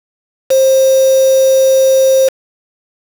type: tone with quantisation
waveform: sine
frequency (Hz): 530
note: C5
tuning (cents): +22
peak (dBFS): -6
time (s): 0.5-2.29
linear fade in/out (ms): 10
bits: 3
effects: none